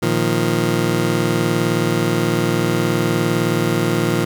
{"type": "chord", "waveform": "20% pulse", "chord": "Bb suspended fourth", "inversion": "none", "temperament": "just", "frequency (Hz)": [116.54, 155.39, 174.81], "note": ["Bb2", "Eb3", "F3"], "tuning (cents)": [0, -2, 2], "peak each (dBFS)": -16, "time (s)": [0.02, 4.25], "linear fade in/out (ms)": 10, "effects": []}